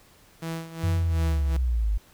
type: tone with tremolo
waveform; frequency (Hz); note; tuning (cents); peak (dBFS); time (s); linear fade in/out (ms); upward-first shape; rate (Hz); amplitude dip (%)
sawtooth; 164; E3; -9; -25; 0.42-1.57; 5; sine; 2.7; 75
type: linear sweep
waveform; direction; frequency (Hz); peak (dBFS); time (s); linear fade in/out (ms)
sine; down; 93.8 to 49; -21; 0.83-1.98; 10
effects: pink hiss -56 dBFS RMS until 2.13 s